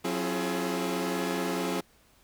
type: tone cluster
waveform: sawtooth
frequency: 182.4 / 268.3 / 338.4 / 422.7 Hz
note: F#3 / C4 / E4 / G#4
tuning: -24 / +44 / +45 / +31 cents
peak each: -30 dBFS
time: 0.04-1.81 s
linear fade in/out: 10 ms
effects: pink hiss -62 dBFS RMS until 2.23 s